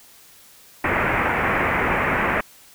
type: low-pass noise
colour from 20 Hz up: white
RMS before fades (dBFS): -21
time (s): 0.84-2.41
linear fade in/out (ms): 5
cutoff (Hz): 2300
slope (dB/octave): 48
effects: white hiss -49 dBFS RMS until 2.74 s